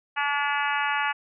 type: harmonic tone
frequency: 287.3 Hz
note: D4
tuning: 38 cents flat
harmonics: 3 / 4 / 5 / 6 / 7 / 8 / 9 / 10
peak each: -28 / -31 / -30 / -30 / -34 / -35 / -34 / -37 dBFS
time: 0.16-1.13 s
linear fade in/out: 20 ms
effects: none